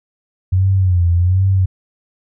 sine tone with vibrato, 91 Hz, F#2, 28 cents flat, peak -10 dBFS, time 0.52-1.66 s, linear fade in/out 10 ms, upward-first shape sine, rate 1.3 Hz, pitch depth 100 cents each way, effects none

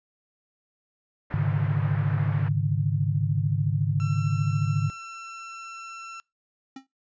white low-pass noise, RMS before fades -40 dBFS, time 1.3-2.49 s, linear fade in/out 10 ms, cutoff 1800 Hz, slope 24 dB/octave
sine chord, Ab suspended fourth, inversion none, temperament equal with one note detuned, 103.83 / 138.59 / 152.27 Hz, Ab2 / Db3 / Eb3, 0 / 0 / -37 cents, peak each -26 dBFS, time 1.34-4.9 s, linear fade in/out 0 ms
30% pulse tone, 1346 Hz, E6, 36 cents sharp, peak -35 dBFS, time 4-6.2 s, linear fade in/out 0 ms
square tone with exponential decay, 267.1 Hz, C4, 36 cents sharp, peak -35 dBFS, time 6.76-6.87 s, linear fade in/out 5 ms, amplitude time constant 22 ms
effects noise-tail reverb RT60 0.2 s tail -25 dB re dry + resampled to 16000 Hz

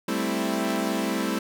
sawtooth chord, A minor seventh, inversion third, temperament equal, 196 / 220 / 261.6 / 329.6 Hz, G3 / A3 / C4 / E4, 0 / 0 / 0 / 0 cents, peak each -26 dBFS, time 0.08-1.39 s, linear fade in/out 5 ms, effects none

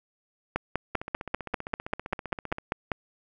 two click trains, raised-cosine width 0.5 ms, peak -20 / -11 dBFS, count 26 / 13, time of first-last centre 0.95-2.584 / 0.56-2.918 s, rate 15.3 / 5.09 Hz, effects none

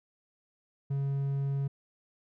triangle tone, 138.59 Hz, C#3, in tune, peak -26 dBFS, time 0.9-1.68 s, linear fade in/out 10 ms, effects none

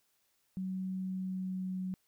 sine tone with pitch glide, 187.6 to 185.87 Hz, F#3 to F#3, +24 to +8 cents, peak -34 dBFS, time 0.57-1.94 s, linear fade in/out 0 ms, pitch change -16 cents, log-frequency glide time 0.99-1.82 s, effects white hiss -75 dBFS RMS until 2.07 s

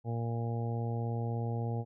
harmonic tone, 116.54 Hz, A#2, in tune, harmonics 1 / 2 / 3 / 4 / 5 / 6 / 7, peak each -32 / -41 / -46 / -42 / -49 / -47 / -45 dBFS, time 0.04-1.85 s, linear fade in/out 50 ms, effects none

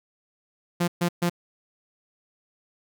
sawtooth tone bursts, 173.8 Hz, F3, 8 cents flat, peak -17 dBFS, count 3, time 0.8-1.297 s, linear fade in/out 10 ms, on 79 ms, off 130 ms, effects none

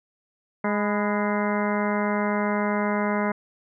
harmonic tone with a mistuned harmonic, 207.7 Hz, G#3, in tune, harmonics 1 / 2 / 3 / 4 / 5 / 6 / 7 / 8 / 9 / 10, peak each -25 / -30 / -29 / -33 / -31 / -35 / -35 / -38 / -39 / -35 dBFS, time 0.64-3.32 s, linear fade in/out 5 ms, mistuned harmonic 5, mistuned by -56 cents, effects none

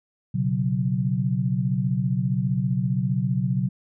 sine chord, B suspended second, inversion none, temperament equal, 123.47 / 138.59 / 185 Hz, B2 / C#3 / F#3, 0 / 0 / 0 cents, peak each -25 dBFS, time 0.34-3.69 s, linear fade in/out 10 ms, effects none

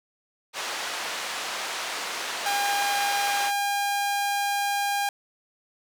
pink band-pass noise, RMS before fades -32 dBFS, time 0.53-3.52 s, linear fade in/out 50 ms, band 740 to 6800 Hz, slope 12 dB/octave
sawtooth tone, 807 Hz, G#5, 50 cents flat, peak -20 dBFS, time 2.46-5.09 s, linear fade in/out 2 ms
effects none

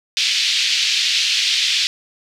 white band-pass noise, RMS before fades -18 dBFS, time 0.17-1.87 s, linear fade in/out 0 ms, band 2500 to 4700 Hz, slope 24 dB/octave, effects none

